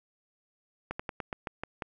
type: slowing click train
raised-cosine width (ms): 0.5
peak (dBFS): -19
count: 8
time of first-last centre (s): 0.91-1.822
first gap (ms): 85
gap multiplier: 1.14
effects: none